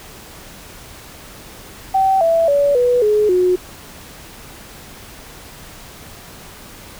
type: tone with pitch steps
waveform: sine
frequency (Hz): 770 / 662.6 / 570.2 / 490.7 / 422.3 / 363.4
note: G5 / E5 / C#5 / B4 / G#4 / F#4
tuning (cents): -31 / +9 / +49 / -11 / +29 / -31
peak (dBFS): -11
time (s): 1.94-3.56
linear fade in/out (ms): 10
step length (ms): 270
effects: pink hiss -38 dBFS RMS until 6.99 s